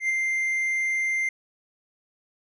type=tone with ADSR envelope; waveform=triangle; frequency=2093 Hz; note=C7; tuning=in tune; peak=-18 dBFS; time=0-1.29 s; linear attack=92 ms; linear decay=14 ms; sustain=-3 dB; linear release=4 ms; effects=resampled to 24000 Hz